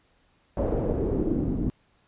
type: noise with low-pass filter sweep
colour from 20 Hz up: pink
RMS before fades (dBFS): -26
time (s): 0.57-1.7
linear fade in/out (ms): 0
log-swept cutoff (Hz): 570 to 260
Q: 2.5
effects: pink hiss -65 dBFS RMS until 2.07 s + resampled to 8000 Hz